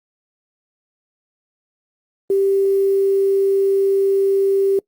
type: tone with quantisation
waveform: sine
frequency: 392 Hz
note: G4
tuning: in tune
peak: -13 dBFS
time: 2.3-4.79 s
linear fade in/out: 2 ms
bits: 7
effects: noise-tail reverb RT60 0.1 s tail -23 dB re dry + Opus 32 kbps